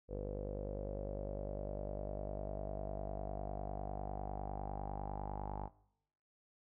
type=tone with low-pass filter sweep; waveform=sawtooth; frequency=49.95 Hz; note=G1; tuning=33 cents sharp; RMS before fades=-42 dBFS; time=0.08-5.7 s; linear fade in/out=50 ms; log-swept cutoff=500 to 860 Hz; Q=7.6; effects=noise-tail reverb RT60 0.8 s tail -21 dB re dry